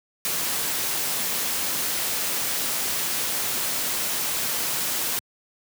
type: noise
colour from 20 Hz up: white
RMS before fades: -26 dBFS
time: 0.25-5.19 s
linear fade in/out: 0 ms
effects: high-pass 100 Hz 12 dB/octave